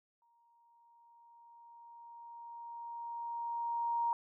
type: tone with exponential growth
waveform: sine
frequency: 937 Hz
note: A#5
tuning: 9 cents sharp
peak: -29 dBFS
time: 0.22-4.13 s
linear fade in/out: 1 ms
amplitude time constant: 850 ms
effects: none